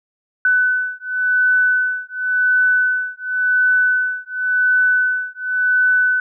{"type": "beating tone pair", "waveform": "sine", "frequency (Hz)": [1500, 1500.92], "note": ["F#6", "F#6"], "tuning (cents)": [23, 24], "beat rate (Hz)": 0.92, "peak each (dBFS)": -17, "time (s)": [0.45, 6.2], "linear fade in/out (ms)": 2, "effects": []}